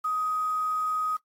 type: tone with quantisation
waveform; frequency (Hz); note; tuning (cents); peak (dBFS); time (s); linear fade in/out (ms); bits
sine; 1255; D#6; +15; -25; 0.04-1.17; 10; 8
effects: noise-tail reverb RT60 0.1 s tail -18 dB re dry + AAC 48 kbps